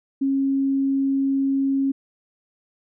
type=tone; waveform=sine; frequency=272.3 Hz; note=C#4; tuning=31 cents flat; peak=-18 dBFS; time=0.21-1.92 s; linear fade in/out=10 ms; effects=none